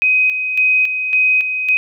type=tone with tremolo; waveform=sine; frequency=2516 Hz; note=D#7; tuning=19 cents sharp; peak=-10 dBFS; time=0.02-1.77 s; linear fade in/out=0 ms; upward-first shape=square; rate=1.8 Hz; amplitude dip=55%; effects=none